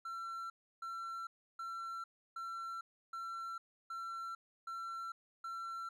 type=tone bursts; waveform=triangle; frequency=1352 Hz; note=E6; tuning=43 cents sharp; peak=-39 dBFS; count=8; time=0.05-5.89 s; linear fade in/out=5 ms; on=450 ms; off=320 ms; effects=none